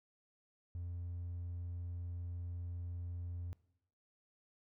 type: tone with vibrato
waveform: triangle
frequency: 87.31 Hz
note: F2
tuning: in tune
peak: -37 dBFS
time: 0.75-3.53 s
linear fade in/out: 0 ms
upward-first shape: sine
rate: 20 Hz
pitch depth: 9 cents each way
effects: noise-tail reverb RT60 0.8 s tail -22 dB re dry + tanh soft clip ceiling -35 dBFS